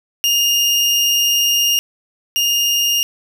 30% pulse tone pair in turn, 2831 / 2831 Hz, F7 / F7, +23 / +23 cents, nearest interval unison, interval 0 cents, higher neither, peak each -10 / -11 dBFS, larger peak first, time 0.24-1.79 / 2.36-3.03 s, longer first, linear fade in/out 0 ms, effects none

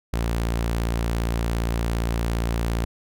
sawtooth tone, 57.4 Hz, A#1, 26 cents flat, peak -18 dBFS, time 0.13-2.85 s, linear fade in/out 5 ms, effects none

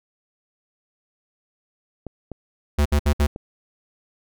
clicks, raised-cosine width 2 ms, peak -19 dBFS, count 4, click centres 2.067 / 2.317 / 3.219 / 3.361 s
square tone bursts, 73.3 Hz, D2, 3 cents flat, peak -16 dBFS, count 4, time 2.78-3.27 s, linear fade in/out 10 ms, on 76 ms, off 62 ms
effects none

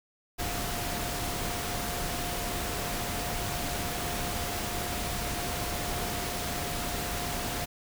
sine tone in noise, 706 Hz, F5, 19 cents sharp, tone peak -39 dBFS, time 0.38-7.66 s, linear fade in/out 20 ms, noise pink, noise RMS -33 dBFS, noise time 0.38-7.66 s, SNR -9 dB, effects none

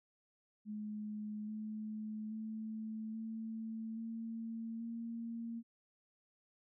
sine tone with pitch steps, 211.6 / 215.3 / 219.1 / 222.9 / 226.8 / 230.8 Hz, G#3 / A3 / A3 / A3 / A#3 / A#3, +33 / -37 / -7 / +23 / -47 / -17 cents, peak -40 dBFS, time 0.65-5.63 s, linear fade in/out 50 ms, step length 830 ms, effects none

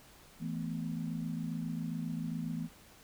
sine chord, E suspended fourth, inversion none, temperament just, 164.81 / 219.8 / 247.2 Hz, E3 / A3 / B3, 0 / -2 / +2 cents, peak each -37 / -40 / -40 dBFS, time 0.39-2.69 s, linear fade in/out 50 ms, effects pink hiss -58 dBFS RMS until 3.03 s

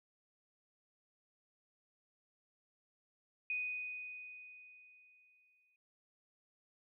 sine tone with exponential decay, 2489 Hz, D#7, in tune, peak -34 dBFS, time 3.5-5.76 s, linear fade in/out 2 ms, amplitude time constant 490 ms, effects none

